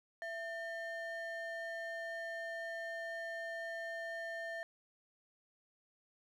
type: ring-modulated tone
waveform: triangle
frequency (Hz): 1234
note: D#6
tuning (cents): -15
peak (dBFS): -35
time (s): 0.22-4.63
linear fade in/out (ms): 0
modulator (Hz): 567
effects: none